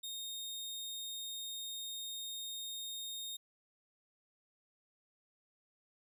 sawtooth tone, 3700 Hz, A#7, 14 cents flat, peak -38 dBFS, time 0.03-3.37 s, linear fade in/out 10 ms, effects none

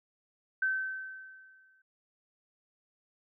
sine tone with exponential decay, 1539 Hz, G6, 32 cents flat, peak -25 dBFS, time 0.62-1.82 s, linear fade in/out 5 ms, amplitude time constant 260 ms, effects none

